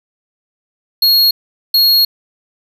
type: tone bursts at uneven times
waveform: square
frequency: 4300 Hz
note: C8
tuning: 47 cents sharp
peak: -8 dBFS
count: 2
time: 1.02-1.31 / 1.74-2.05 s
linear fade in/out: 5 ms
effects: none